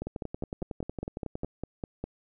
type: two click trains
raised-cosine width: 2 ms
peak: -20 / -21 dBFS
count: 11 / 16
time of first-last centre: 0.02-2.04 / 0.07-1.446 s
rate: 4.95 / 10.9 Hz
effects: none